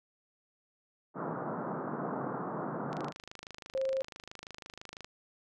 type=band-pass noise; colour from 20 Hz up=pink; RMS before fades=-37 dBFS; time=1.14-3.13 s; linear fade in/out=50 ms; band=140 to 1400 Hz; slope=48 dB/octave
type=click train; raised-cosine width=0.2 ms; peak=-27 dBFS; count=56; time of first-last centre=2.93-5.045 s; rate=26 Hz
type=tone; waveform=sine; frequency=532 Hz; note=C5; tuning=29 cents sharp; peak=-29 dBFS; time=3.75-4.02 s; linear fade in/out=0 ms
effects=none